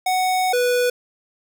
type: tone pair in turn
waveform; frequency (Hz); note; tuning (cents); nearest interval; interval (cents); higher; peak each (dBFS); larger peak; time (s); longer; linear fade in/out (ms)
square; 742 / 491.8; F#5 / B4; +5 / -7; perfect fifth; 712; first; -18 / -17; second; 0.06-0.53 / 0.53-0.9; first; 5
effects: none